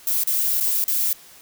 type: noise with dropouts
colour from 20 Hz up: violet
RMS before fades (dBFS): -21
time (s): 0.07-1.13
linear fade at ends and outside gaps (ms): 1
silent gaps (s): 0.236-0.273 / 0.601-0.608 / 0.841-0.88
effects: white hiss -47 dBFS RMS until 1.41 s